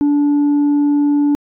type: tone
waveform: sine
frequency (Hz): 290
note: D4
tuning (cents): -22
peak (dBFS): -8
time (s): 0.01-1.35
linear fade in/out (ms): 0
effects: tanh soft clip ceiling -10 dBFS